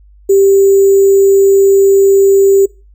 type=tone with sample-and-hold; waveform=sine; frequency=392 Hz; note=G4; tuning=in tune; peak=-4 dBFS; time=0.29-2.66 s; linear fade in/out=10 ms; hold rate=7350 Hz; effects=noise-tail reverb RT60 0.3 s tail -23 dB re dry + added 50 Hz sine -39 dBFS peak until 2.94 s